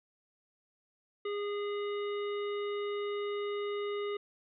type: harmonic tone with a mistuned harmonic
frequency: 410 Hz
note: G#4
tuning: 22 cents flat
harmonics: 1 / 3 / 5 / 7 / 9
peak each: -33 / -43 / -47 / -50 / -52 dBFS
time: 1.25-4.17 s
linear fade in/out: 5 ms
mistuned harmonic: 7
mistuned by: +18 cents
effects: none